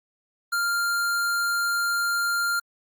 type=tone; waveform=square; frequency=1396 Hz; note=F6; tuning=1 cent flat; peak=-23 dBFS; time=0.52-2.6 s; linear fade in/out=10 ms; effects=Opus 48 kbps